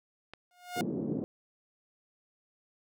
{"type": "click", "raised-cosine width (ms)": 0.3, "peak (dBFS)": -28, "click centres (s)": 0.336}
{"type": "tone with exponential growth", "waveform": "sawtooth", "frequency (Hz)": 715, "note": "F5", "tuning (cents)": 41, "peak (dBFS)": -25, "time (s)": [0.51, 0.81], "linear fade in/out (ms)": 1, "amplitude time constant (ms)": 65}
{"type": "band-pass noise", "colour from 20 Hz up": "white", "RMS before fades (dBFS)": -34, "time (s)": [0.76, 1.24], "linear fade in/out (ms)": 0, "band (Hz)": [150, 370], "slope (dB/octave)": 24}
{"effects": []}